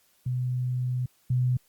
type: tone pair in turn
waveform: sine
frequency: 125.7 / 125.7 Hz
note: B2 / B2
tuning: +31 / +31 cents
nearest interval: unison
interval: 0 cents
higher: neither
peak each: -25 / -21 dBFS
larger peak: second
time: 0.26-1.06 / 1.3-1.57 s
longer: first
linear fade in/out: 5 ms
effects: white hiss -65 dBFS RMS until 1.68 s + Opus 48 kbps